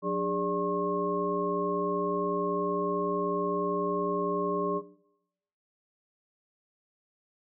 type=tone cluster; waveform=sine; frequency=181.1 / 297.1 / 407.9 / 585 / 1080 Hz; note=F#3 / D4 / G#4 / D5 / C#6; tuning=-37 / +20 / -31 / -7 / -45 cents; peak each=-33 / -36 / -32 / -34 / -32 dBFS; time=0.02-4.82 s; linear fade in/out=50 ms; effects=noise-tail reverb RT60 0.8 s tail -18 dB re dry